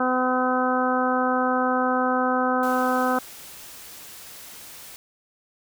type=harmonic tone; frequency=254.2 Hz; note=C4; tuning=50 cents flat; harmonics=1 / 2 / 3 / 4 / 5 / 6; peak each=-25 / -26 / -26 / -29 / -26 / -30 dBFS; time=0-3.19 s; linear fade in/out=5 ms
type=noise; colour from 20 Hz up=white; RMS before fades=-42 dBFS; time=2.63-4.96 s; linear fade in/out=0 ms
effects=none